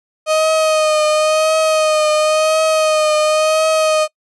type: tone with vibrato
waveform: 35% pulse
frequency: 622.3 Hz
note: D#5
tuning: in tune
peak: -10 dBFS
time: 0.26-4.08 s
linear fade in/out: 50 ms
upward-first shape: triangle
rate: 0.95 Hz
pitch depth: 36 cents each way
effects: noise-tail reverb RT60 0.1 s tail -24 dB re dry + resampled to 24000 Hz